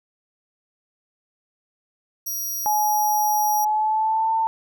15% pulse tone, 5740 Hz, F8, 47 cents sharp, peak -20 dBFS, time 2.26-3.65 s, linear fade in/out 10 ms
sine tone with pitch glide, 849 to 894.3 Hz, G#5 to A5, +38 to +28 cents, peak -18 dBFS, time 2.66-4.47 s, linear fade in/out 0 ms, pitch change +90 cents, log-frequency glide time 3.63-4.32 s
effects none

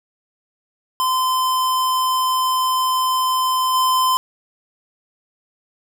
square tone with level steps, 1029 Hz, C6, 29 cents flat, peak -17 / -15 dBFS, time 1-4.17 s, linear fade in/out 0 ms, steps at 3.73 s, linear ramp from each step 20 ms, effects 8-bit

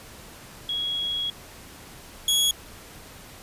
sine / sawtooth tone pair in turn, 3322 / 3340 Hz, G#7 / G#7, 0 / +9 cents, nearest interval unison, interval 9 cents, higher second, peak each -25 / -16 dBFS, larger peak second, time 0.69-1.3 / 2.28-2.51 s, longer first, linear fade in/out 2 ms, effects pink hiss -45 dBFS RMS until 3.42 s + resampled to 32000 Hz

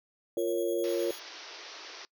5% pulse tone with tremolo, 3318 Hz, G#7, 2 cents flat, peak -35 dBFS, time 0.37-1.2 s, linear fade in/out 20 ms, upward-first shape square, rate 9.6 Hz, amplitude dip 35%
sine chord, Bb minor, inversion second, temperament equal, 349.2 / 466.2 / 554.4 Hz, F4 / Bb4 / Db5, 0 / 0 / 0 cents, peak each -30 / -31 / -32 dBFS, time 0.37-1.11 s, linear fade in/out 2 ms
white band-pass noise, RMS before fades -46 dBFS, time 0.84-2.05 s, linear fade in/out 0 ms, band 300 to 5900 Hz, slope 96 dB/octave
effects noise-tail reverb RT60 0.1 s tail -22 dB re dry

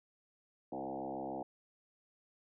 sine tone with frequency modulation, 523.3 Hz, C5, in tune, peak -38 dBFS, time 0.72-1.43 s, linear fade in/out 5 ms, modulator 66.8 Hz, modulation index 4.5, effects none

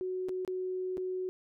sine tone with dropouts, 370 Hz, F#4, in tune, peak -32 dBFS, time 0.01-1.29 s, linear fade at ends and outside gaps 0 ms, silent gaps 0.286-0.292 / 0.449-0.477 / 0.971-0.979 s, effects none

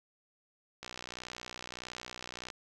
click train, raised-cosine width 0.2 ms, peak -24 dBFS, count 104, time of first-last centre 0.83-2.502 s, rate 61.6 Hz, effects none

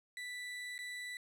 35% pulse tone with dropouts, 1975.5 Hz, B6, in tune, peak -40 dBFS, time 0.17-1.17 s, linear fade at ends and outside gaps 1 ms, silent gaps 0.78-0.789 s, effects low-pass 11000 Hz 12 dB/octave

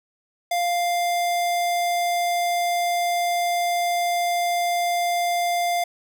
square tone, 698.5 Hz, F5, in tune, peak -21 dBFS, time 0.51-5.84 s, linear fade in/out 5 ms, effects none

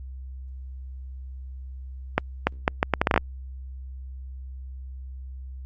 accelerating click train, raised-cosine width 0.5 ms, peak -3 dBFS, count 11, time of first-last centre 2.18-3.177 s, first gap 290 ms, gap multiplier 0.72, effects added 65 Hz sine -35 dBFS peak until 5.65 s + Opus 48 kbps

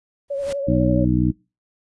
pink noise with exponential growth, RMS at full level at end -30 dBFS, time 0.28-0.53 s, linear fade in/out 5 ms, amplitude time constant 54 ms
sine tone with vibrato, 558 Hz, C#5, 11 cents sharp, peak -22 dBFS, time 0.3-1.05 s, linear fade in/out 10 ms, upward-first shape sine, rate 12 Hz, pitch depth 38 cents each way
harmonic tone, 61.74 Hz, B1, in tune, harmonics 1 / 2 / 3 / 4 / 5, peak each -24 / -21 / -21 / -23 / -21 dBFS, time 0.67-1.32 s, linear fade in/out 20 ms
effects noise-tail reverb RT60 0.3 s tail -26 dB re dry + resampled to 24000 Hz

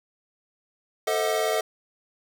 square tone cluster, 442.3 / 520 / 637 / 730 / 1195 Hz, A4 / C5 / D#5 / F#5 / D6, +9 / -11 / +41 / -24 / +30 cents, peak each -28 / -34 / -27 / -31 / -36 dBFS, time 1.07-1.61 s, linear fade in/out 5 ms, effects none

